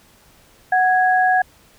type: tone pair together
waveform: sine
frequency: 740 / 1658.7 Hz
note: F#5 / G#6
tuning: 0 / -3 cents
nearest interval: octave + major second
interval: 1397 cents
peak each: -14 / -18 dBFS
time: 0.72-1.42 s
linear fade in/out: 5 ms
effects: pink hiss -52 dBFS RMS until 1.78 s